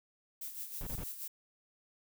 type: noise with tremolo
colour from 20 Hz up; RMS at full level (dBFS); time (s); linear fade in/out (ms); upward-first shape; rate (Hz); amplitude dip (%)
violet; -41; 0.41-1.28; 5; sine; 6.3; 60
type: noise bursts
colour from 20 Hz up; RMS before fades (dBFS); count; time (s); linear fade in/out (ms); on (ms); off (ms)
brown; -40; 3; 0.81-1.037; 2; 59; 25
effects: none